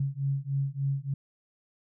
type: beating tone pair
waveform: sine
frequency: 136.4 / 139.8 Hz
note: C#3 / C#3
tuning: -28 / +15 cents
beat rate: 3.4 Hz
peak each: -30 dBFS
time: 0-1.14 s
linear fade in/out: 5 ms
effects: none